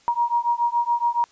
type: beating tone pair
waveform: sine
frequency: 945 / 952.1 Hz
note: A#5 / A#5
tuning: +23 / +36 cents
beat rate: 7.1 Hz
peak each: -22 dBFS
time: 0.08-1.24 s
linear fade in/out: 0 ms
effects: white hiss -56 dBFS RMS until 1.31 s + resampled to 16000 Hz